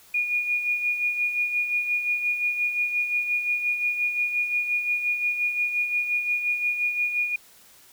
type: tone with tremolo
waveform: sine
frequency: 2442 Hz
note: D#7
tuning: 33 cents flat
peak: -20 dBFS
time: 0.14-7.36 s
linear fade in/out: 5 ms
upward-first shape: sine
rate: 5.7 Hz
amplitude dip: 55%
effects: white hiss -53 dBFS RMS until 7.92 s